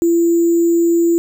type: tone with sample-and-hold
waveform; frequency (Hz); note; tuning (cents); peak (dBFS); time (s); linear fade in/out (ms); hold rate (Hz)
sine; 338.3; E4; +45; -10; 0.02-1.18; 0; 7350
effects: none

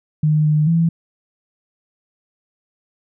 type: tone with pitch steps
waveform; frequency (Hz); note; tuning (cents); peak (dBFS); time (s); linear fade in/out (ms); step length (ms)
sine; 152.9 / 151.9 / 165.9; D#3 / D#3 / E3; -30 / -41 / +11; -12; 0.23-0.89; 5; 220
effects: none

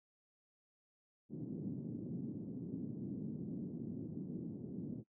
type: band-pass noise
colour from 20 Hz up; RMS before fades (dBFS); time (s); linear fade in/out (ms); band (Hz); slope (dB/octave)
pink; -44; 1.29-5.04; 50; 150 to 300; 24
effects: noise-tail reverb RT60 0.1 s tail -22 dB re dry

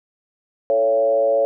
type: tone with frequency modulation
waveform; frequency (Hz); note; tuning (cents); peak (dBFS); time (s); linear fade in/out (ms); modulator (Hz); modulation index
sine; 560; C#5; +18; -14; 0.7-1.45; 0; 117; 0.75
effects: none

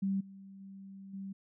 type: tone with level steps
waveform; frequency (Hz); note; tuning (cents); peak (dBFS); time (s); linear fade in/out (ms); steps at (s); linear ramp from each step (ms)
sine; 194.6; G3; -12; -29 / -48 / -46 / -39; 0.02-1.33; 10; 0.2 / 0.6 / 1.13; 10
effects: none

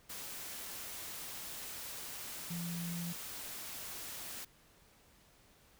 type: tone in noise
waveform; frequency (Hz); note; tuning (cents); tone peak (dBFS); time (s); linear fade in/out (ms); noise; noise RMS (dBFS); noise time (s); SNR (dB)
sine; 171.3; F3; -33; -38; 2.5-3.13; 10; white; -45; 0.09-4.45; +4
effects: pink hiss -65 dBFS RMS until 5.79 s

